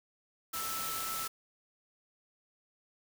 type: tone in noise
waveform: sine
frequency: 1318.5 Hz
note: E6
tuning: in tune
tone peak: -39 dBFS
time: 0.53-1.28 s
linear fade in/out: 10 ms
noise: white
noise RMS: -38 dBFS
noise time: 0.53-1.28 s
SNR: -4 dB
effects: none